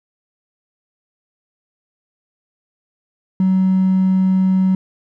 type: tone with hard clipping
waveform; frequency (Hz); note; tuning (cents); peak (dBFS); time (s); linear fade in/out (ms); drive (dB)
triangle; 188.1; F#3; +29; -12; 3.4-4.75; 2; 4
effects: none